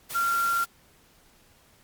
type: tone in noise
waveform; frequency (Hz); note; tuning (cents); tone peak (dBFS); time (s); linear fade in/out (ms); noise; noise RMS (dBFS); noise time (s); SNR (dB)
sine; 1378; F6; -24; -22; 0.14-0.65; 20; white; -36; 0.09-0.66; +11
effects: pink hiss -59 dBFS RMS until 1.83 s + MP3 96 kbps